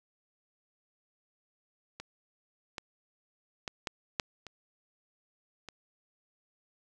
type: clicks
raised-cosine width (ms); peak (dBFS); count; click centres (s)
0.2; -24 / -20 / -18 / -16 / -11 / -27 / -26; 7; 2 / 2.782 / 3.678 / 3.872 / 4.198 / 4.467 / 5.687
effects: none